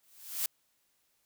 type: noise with exponential growth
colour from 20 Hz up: blue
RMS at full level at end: -29 dBFS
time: 0.03-0.46 s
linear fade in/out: 2 ms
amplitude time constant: 93 ms
effects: white hiss -74 dBFS RMS until 1.25 s